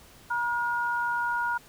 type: tone pair together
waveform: sine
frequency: 955.1 / 1431 Hz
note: A#5 / F6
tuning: +42 / +42 cents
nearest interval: perfect fifth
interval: 700 cents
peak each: -28 dBFS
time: 0.3-1.58 s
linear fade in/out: 10 ms
effects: pink hiss -53 dBFS RMS until 1.68 s